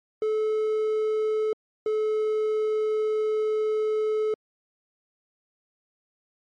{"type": "tone pair in turn", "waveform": "triangle", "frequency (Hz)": [432.8, 431.3], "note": ["A4", "A4"], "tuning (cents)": [-29, -35], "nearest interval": "unison", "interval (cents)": 6, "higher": "first", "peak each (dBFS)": -20, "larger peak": "neither", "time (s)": [[0.22, 1.53], [1.86, 4.34]], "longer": "second", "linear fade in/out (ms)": 2, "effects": ["MP3 48 kbps"]}